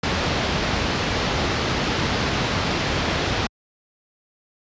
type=low-pass noise; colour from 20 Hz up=pink; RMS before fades=-22 dBFS; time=0.03-3.47 s; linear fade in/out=5 ms; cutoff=5200 Hz; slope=24 dB/octave; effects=high-pass 60 Hz 12 dB/octave + resampled to 16000 Hz